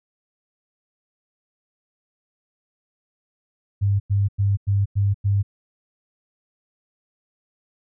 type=tone bursts; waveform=sine; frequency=100 Hz; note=G2; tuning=35 cents sharp; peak=-16 dBFS; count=6; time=3.81-5.43 s; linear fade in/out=20 ms; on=190 ms; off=96 ms; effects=none